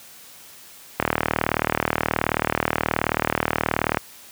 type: click train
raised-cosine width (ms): 0.5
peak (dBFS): -3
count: 116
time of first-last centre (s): 1-3.972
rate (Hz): 38.7
effects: white hiss -45 dBFS RMS until 4.31 s + high-pass 60 Hz 12 dB/octave